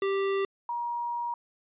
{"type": "tone pair in turn", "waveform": ["square", "sine"], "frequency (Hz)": [392, 950.8], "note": ["G4", "A#5"], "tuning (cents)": [0, 34], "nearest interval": "octave + minor third", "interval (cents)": 1534, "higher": "second", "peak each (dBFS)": [-26, -29], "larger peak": "first", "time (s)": [[0.02, 0.45], [0.69, 1.34]], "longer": "second", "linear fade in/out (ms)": 2, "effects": ["resampled to 8000 Hz"]}